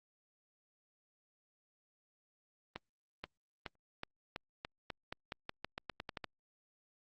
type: accelerating click train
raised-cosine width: 0.3 ms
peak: -24 dBFS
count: 17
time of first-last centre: 2.76-6.243 s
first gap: 480 ms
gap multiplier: 0.88
effects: Opus 24 kbps